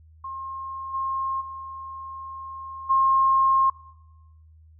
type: tone with level steps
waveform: sine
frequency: 1069 Hz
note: C6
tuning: 37 cents sharp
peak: -31 / -24 / -34 / -16 dBFS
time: 0.24-3.7 s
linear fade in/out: 5 ms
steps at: 0.93 / 1.4 / 2.89 s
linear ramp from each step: 20 ms
effects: noise-tail reverb RT60 1.0 s tail -21 dB re dry + added 79 Hz sine -49 dBFS peak until 4.79 s